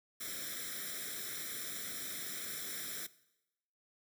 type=noise with comb filter; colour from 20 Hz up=white; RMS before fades=-42 dBFS; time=0.2-3.07 s; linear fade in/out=10 ms; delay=0.54 ms; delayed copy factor=+1; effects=noise-tail reverb RT60 0.9 s tail -19 dB re dry + high-pass 150 Hz 12 dB/octave